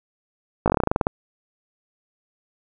slowing click train, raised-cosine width 1 ms, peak -4 dBFS, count 13, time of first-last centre 0.66-1.069 s, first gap 18 ms, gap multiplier 1.11, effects none

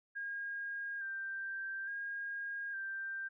sine tone with vibrato, 1600 Hz, G6, 35 cents sharp, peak -38 dBFS, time 0.15-3.29 s, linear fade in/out 20 ms, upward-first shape square, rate 0.58 Hz, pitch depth 27 cents each way, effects none

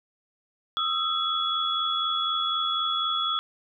sine tone cluster, 1251 / 1335 / 3376 Hz, D#6 / E6 / G#7, +9 / +22 / +28 cents, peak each -30 / -30 / -26 dBFS, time 0.77-3.39 s, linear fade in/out 0 ms, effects none

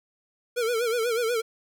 square tone with vibrato, 466.2 Hz, A#4, in tune, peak -24 dBFS, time 0.56-1.42 s, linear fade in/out 20 ms, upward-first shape sine, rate 8.2 Hz, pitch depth 99 cents each way, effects none

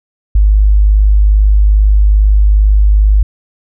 sine tone, 51.2 Hz, G#1, 24 cents flat, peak -4 dBFS, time 0.35-3.23 s, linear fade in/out 5 ms, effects none

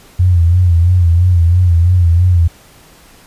sine tone with vibrato, 87.31 Hz, F2, in tune, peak -6 dBFS, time 0.19-2.48 s, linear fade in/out 10 ms, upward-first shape sine, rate 3 Hz, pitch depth 78 cents each way, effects pink hiss -43 dBFS RMS until 3.26 s + resampled to 32000 Hz

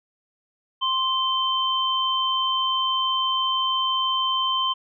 sine tone pair together, 1046.5 / 3103 Hz, C6 / G7, 0 / -18 cents, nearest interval octave + perfect fifth, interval 1882 cents, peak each -23 dBFS, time 0.81-4.74 s, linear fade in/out 20 ms, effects none

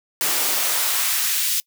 white noise with high-pass filter sweep, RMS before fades -21 dBFS, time 0.21-1.6 s, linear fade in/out 0 ms, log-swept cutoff 210 to 3100 Hz, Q 0.84, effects noise-tail reverb RT60 0.1 s tail -25 dB re dry

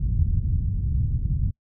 white low-pass noise, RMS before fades -23 dBFS, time 0-1.51 s, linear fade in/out 5 ms, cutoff 120 Hz, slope 24 dB/octave, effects noise-tail reverb RT60 0.1 s tail -24 dB re dry

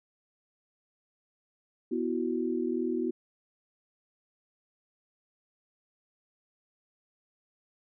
sine chord, B suspended fourth, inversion none, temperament equal, 246.9 / 329.6 / 370 Hz, B3 / E4 / F#4, 0 / 0 / 0 cents, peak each -32 dBFS, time 1.91-3.11 s, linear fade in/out 10 ms, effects none

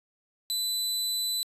sawtooth tone, 4000 Hz, B7, 21 cents sharp, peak -24 dBFS, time 0.5-1.43 s, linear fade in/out 0 ms, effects resampled to 32000 Hz

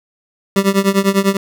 25% pulse tone with tremolo, 196 Hz, G3, in tune, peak -4 dBFS, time 0.56-1.37 s, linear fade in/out 2 ms, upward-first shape triangle, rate 10 Hz, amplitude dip 95%, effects none

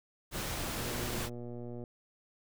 pink noise, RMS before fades -37 dBFS, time 0.31-1.3 s, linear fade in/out 50 ms
click train, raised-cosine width 2 ms, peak -31 dBFS, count 128, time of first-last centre 0.78-1.838 s, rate 120 Hz
effects none

